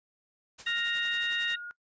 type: noise with tremolo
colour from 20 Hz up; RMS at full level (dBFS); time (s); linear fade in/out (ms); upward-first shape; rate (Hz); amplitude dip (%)
white; -44; 0.58-1.55; 10; triangle; 11; 80
type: harmonic tone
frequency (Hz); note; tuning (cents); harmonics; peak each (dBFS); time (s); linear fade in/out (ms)
932.3; A#5; 0; 2 / 3 / 4; -31 / -33 / -34; 0.66-1.56; 10
type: tone with pitch glide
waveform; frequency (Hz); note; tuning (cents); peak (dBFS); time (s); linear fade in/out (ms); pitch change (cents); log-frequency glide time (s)
sine; 1416 to 1432.5; F6 to F6; +23 to +44; -37; 0.67-1.71; 0; +21; 0.79-1.2
effects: noise-tail reverb RT60 0.1 s tail -22 dB re dry + resampled to 16000 Hz